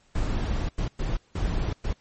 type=noise bursts at uneven times; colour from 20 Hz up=brown; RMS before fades=-26 dBFS; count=5; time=0.15-0.69 / 0.78-0.88 / 0.99-1.17 / 1.35-1.73 / 1.84-1.93 s; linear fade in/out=5 ms; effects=pink hiss -63 dBFS RMS until 2 s + MP3 32 kbps